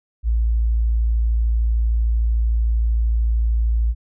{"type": "tone", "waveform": "sine", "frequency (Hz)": 56.6, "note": "A1", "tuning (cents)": 50, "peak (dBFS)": -15, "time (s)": [0.23, 3.95], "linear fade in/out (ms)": 50, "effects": []}